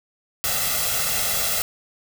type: noise with comb filter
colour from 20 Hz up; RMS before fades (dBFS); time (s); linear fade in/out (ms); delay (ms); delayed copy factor
white; -23; 0.44-1.62; 0; 1.5; +0.85
effects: none